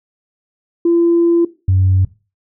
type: tone pair in turn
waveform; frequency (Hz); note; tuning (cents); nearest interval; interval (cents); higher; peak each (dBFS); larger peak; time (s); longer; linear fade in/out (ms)
sine; 340 / 94.07; F4 / F#2; -46 / +29; octave + minor seventh; 2225; first; -8; neither; 0.85-1.45 / 1.68-2.05; first; 5
effects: noise-tail reverb RT60 0.3 s tail -18 dB re dry + tanh soft clip ceiling -5 dBFS